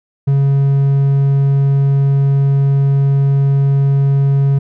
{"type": "tone with hard clipping", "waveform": "triangle", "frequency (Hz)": 138.59, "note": "C#3", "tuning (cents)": 0, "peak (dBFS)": -10, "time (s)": [0.27, 4.59], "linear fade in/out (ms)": 10, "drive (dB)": 6, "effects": []}